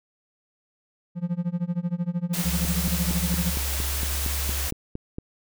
triangle tone with tremolo, 174.4 Hz, F3, 2 cents flat, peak -19 dBFS, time 1.15-3.55 s, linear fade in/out 50 ms, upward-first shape sine, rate 13 Hz, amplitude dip 95%
white noise, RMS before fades -30 dBFS, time 2.33-4.71 s, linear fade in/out 10 ms
sine tone, 69.3 Hz, C#2, in tune, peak -27 dBFS, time 2.44-4.69 s, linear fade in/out 20 ms
click train, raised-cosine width 3 ms, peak -19 dBFS, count 12, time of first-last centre 2.65-5.185 s, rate 4.34 Hz
effects none

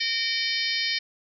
harmonic tone with a mistuned harmonic, 613 Hz, D#5, 26 cents flat, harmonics 3 / 4 / 5 / 6 / 7 / 8 / 9, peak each -32 / -30 / -32 / -33 / -31 / -31 / -35 dBFS, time 0-0.99 s, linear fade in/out 10 ms, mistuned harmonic 4, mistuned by -100 cents, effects none

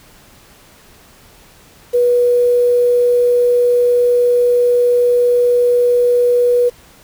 sine tone with quantisation, 486.8 Hz, B4, 25 cents flat, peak -9 dBFS, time 1.93-6.7 s, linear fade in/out 20 ms, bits 6, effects pink hiss -45 dBFS RMS until 7.03 s

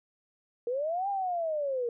sine linear two-way sweep, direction up then down, 462.3 to 811 to 462.3 Hz, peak -28 dBFS, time 0.67-1.89 s, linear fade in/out 2 ms, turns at 1.09 s, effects none

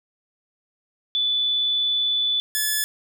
sine / 5% pulse tone pair in turn, 3479 / 1725 Hz, A7 / A6, -20 / -35 cents, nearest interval octave, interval 1215 cents, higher first, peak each -19 / -10 dBFS, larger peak second, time 1.15-2.4 / 2.55-2.84 s, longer first, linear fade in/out 0 ms, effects none

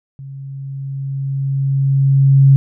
sine tone with level ramp, 136.7 Hz, C#3, 24 cents flat, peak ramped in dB -29 to -4 dBFS, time 0.19-2.56 s, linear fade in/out 0 ms, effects none

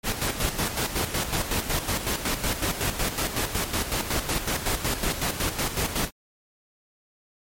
pink noise with tremolo, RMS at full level -25 dBFS, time 0.03-6.11 s, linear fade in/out 50 ms, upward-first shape square, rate 5.4 Hz, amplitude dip 60%, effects MP3 64 kbps

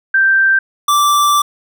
sine / square tone pair in turn, 1568 / 1169.3 Hz, G6 / D6, 0 / -8 cents, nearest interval perfect fourth, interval 508 cents, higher first, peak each -8 / -10 dBFS, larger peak first, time 0.14-0.59 / 0.88-1.42 s, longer second, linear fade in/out 5 ms, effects none

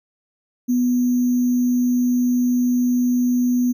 sine tone with sample-and-hold, 246.9 Hz, B3, in tune, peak -15 dBFS, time 0.68-3.73 s, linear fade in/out 20 ms, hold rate 6300 Hz, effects none

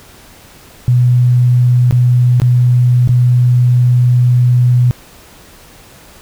sine tone with dropouts, 123.47 Hz, B2, in tune, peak -6 dBFS, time 0.88-4.91 s, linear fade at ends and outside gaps 0 ms, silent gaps 1.91-1.925 / 2.4-2.418 / 3.075-3.091 s, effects pink hiss -40 dBFS RMS until 6.21 s

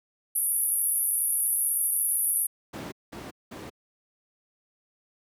pink band-pass noise, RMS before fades -26 dBFS, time 0.35-2.47 s, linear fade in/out 10 ms, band 9900 to 12000 Hz, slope 96 dB/octave
brown noise bursts, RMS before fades -30 dBFS, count 3, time 2.73-3.7 s, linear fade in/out 10 ms, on 190 ms, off 200 ms
effects high-pass 200 Hz 12 dB/octave

